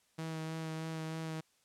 sawtooth tone with vibrato, 160.2 Hz, E3, 49 cents flat, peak -34 dBFS, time 0.18-1.41 s, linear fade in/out 10 ms, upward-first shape sine, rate 3.2 Hz, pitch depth 15 cents each way, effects white hiss -72 dBFS RMS until 1.64 s + low-pass 10000 Hz 12 dB/octave

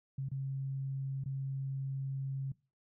sine tone with dropouts, 135.4 Hz, C#3, 40 cents flat, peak -34 dBFS, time 0.18-2.52 s, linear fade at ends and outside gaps 5 ms, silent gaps 0.288-0.315 / 1.239-1.258 s, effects noise-tail reverb RT60 0.3 s tail -21 dB re dry

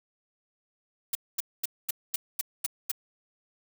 blue noise bursts, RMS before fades -28 dBFS, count 8, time 1.13-2.916 s, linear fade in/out 5 ms, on 22 ms, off 230 ms, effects none

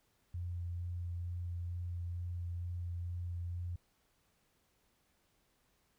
sine tone with vibrato, 87.31 Hz, F2, in tune, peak -37 dBFS, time 0.34-3.76 s, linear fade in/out 5 ms, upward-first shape sine, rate 2.2 Hz, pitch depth 12 cents each way, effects pink hiss -75 dBFS RMS until 5.98 s

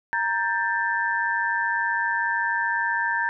sine tone cluster, 934 / 1579 / 1772 Hz, A#5 / G6 / A6, +3 / +12 / +12 cents, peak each -26 dBFS, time 0.13-3.29 s, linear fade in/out 0 ms, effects none

